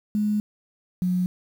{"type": "tone pair in turn", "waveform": "sine", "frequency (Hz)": [210, 181.19], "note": ["G#3", "F#3"], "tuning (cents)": [19, -36], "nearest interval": "minor third", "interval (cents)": 255, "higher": "first", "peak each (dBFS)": -20, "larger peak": "neither", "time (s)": [[0.15, 0.4], [1.02, 1.26]], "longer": "first", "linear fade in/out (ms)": 0, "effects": ["8-bit"]}